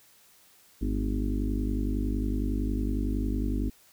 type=harmonic tone with a mistuned harmonic; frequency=50.9 Hz; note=G#1; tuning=34 cents flat; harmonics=1 / 2 / 4 / 5 / 6 / 7 / 8; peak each=-28 / -36 / -36 / -33 / -35 / -43 / -44 dBFS; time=0.81-3.7 s; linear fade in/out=10 ms; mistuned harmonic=4; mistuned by=+57 cents; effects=white hiss -59 dBFS RMS until 3.92 s